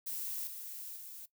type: noise with level steps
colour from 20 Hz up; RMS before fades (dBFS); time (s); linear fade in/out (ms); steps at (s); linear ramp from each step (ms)
violet; -39 / -45 / -48; 0.06-1.26; 10; 0.47 / 0.96; 2
effects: noise-tail reverb RT60 0.1 s tail -17 dB re dry